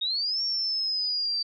sine linear two-way sweep, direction up then down, 3675 to 5520 to 4636 Hz, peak -25 dBFS, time 0.01-1.43 s, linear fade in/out 10 ms, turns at 0.42 s, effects none

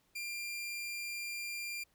sawtooth tone, 2387 Hz, D7, 28 cents sharp, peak -35 dBFS, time 0.15-1.84 s, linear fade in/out 10 ms, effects pink hiss -73 dBFS RMS until 1.94 s

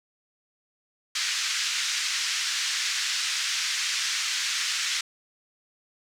white band-pass noise, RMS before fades -28 dBFS, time 1.15-5.01 s, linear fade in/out 5 ms, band 1500 to 6400 Hz, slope 24 dB/octave, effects none

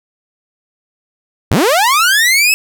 sawtooth linear sweep, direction up, 63 to 2637 Hz, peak -5 dBFS, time 1.51-2.54 s, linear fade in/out 0 ms, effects none

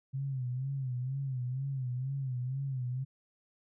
sine tone with vibrato, 130.81 Hz, C3, in tune, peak -32 dBFS, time 0.13-3.05 s, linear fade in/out 20 ms, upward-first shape sine, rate 2.1 Hz, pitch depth 100 cents each way, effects none

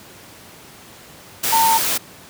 sine tone in noise, 906 Hz, A#5, 50 cents flat, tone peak -13 dBFS, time 1.52-1.78 s, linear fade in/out 10 ms, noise white, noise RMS -20 dBFS, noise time 1.43-1.98 s, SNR +4 dB, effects pink hiss -42 dBFS RMS until 2.29 s + high-pass 100 Hz 12 dB/octave

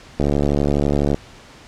click train, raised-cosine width 2 ms, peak -5 dBFS, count 69, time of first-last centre 0.2-1.144 s, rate 72 Hz, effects pink hiss -43 dBFS RMS until 1.67 s + low-pass 6000 Hz 12 dB/octave

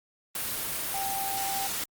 sine tone in noise, 784 Hz, G5, in tune, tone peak -31 dBFS, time 0.94-1.67 s, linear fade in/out 2 ms, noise white, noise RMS -32 dBFS, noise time 0.35-1.84 s, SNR -2 dB, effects Opus 32 kbps

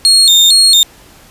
35% pulse tone with vibrato, 3951 Hz, B7, in tune, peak -3 dBFS, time 0.05-0.83 s, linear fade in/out 0 ms, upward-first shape square, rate 2.2 Hz, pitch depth 140 cents each way, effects pink hiss -41 dBFS RMS until 1.3 s + resampled to 32000 Hz

